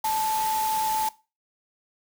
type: tone in noise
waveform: sine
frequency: 874 Hz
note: A5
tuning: 12 cents flat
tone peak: -23 dBFS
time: 0.04-1.09 s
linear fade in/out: 5 ms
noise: white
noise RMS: -33 dBFS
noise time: 0.04-1.09 s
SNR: +7 dB
effects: noise-tail reverb RT60 0.3 s tail -19 dB re dry